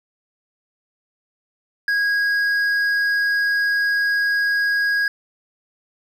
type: tone with hard clipping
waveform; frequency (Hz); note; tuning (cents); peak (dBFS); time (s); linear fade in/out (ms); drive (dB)
sine; 1646; G#6; -16; -18; 1.88-5.08; 2; 5
effects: none